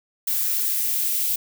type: noise with high-pass filter sweep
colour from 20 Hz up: violet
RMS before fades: -23 dBFS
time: 0.27-1.36 s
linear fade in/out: 5 ms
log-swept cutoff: 1300 to 2600 Hz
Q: 1.5
effects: none